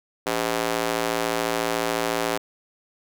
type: tone with high-pass filter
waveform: square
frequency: 57 Hz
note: A#1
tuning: 38 cents flat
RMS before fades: -25 dBFS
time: 0.26-2.38 s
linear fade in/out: 10 ms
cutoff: 440 Hz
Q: 0.98
effects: none